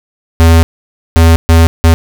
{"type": "tone bursts at uneven times", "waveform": "square", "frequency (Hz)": 82.41, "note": "E2", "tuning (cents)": 0, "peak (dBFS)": -3, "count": 4, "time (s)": [[0.4, 0.63], [1.16, 1.36], [1.49, 1.67], [1.84, 1.94]], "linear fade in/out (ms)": 0, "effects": []}